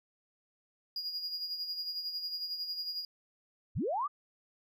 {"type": "tone with tremolo", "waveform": "triangle", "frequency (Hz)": 4864, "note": "D#8", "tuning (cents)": -40, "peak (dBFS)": -32, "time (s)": [0.96, 3.05], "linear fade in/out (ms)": 2, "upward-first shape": "sine", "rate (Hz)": 11, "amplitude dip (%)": 55}
{"type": "linear sweep", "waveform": "sine", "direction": "up", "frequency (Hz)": [43, 1244.5], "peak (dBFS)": -30, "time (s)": [3.75, 4.08], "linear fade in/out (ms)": 20}
{"effects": []}